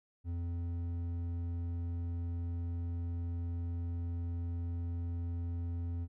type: tone with hard clipping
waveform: triangle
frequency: 85.9 Hz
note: F2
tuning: 28 cents flat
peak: -36 dBFS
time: 0.24-6.08 s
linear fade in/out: 50 ms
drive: 10 dB
effects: none